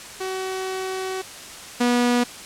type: tone pair in turn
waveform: sawtooth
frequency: 377.2 / 243 Hz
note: F#4 / B3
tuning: +33 / -28 cents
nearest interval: minor sixth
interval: 761 cents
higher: first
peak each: -22 / -13 dBFS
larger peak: second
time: 0.2-1.22 / 1.8-2.24 s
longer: first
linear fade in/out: 10 ms
effects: white hiss -38 dBFS RMS until 2.45 s + low-pass 9000 Hz 12 dB/octave